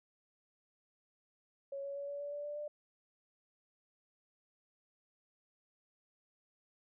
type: tone with pitch steps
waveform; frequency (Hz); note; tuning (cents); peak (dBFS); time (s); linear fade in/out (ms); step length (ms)
sine; 554 / 559.5 / 565 / 570.6 / 576.2 / 581.9 / 587.6 / 593.4; C#5 / C#5 / C#5 / C#5 / D5 / D5 / D5 / D5; -1 / +16 / +33 / +50 / -33 / -16 / +1 / +18; -39; 1.72-2.68; 5; 120
effects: none